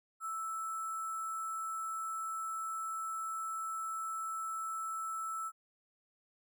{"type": "tone with sample-and-hold", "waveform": "sine", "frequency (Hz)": 1318.5, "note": "E6", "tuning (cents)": 0, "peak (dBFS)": -36, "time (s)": [0.2, 5.52], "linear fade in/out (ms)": 50, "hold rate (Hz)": 8820, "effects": []}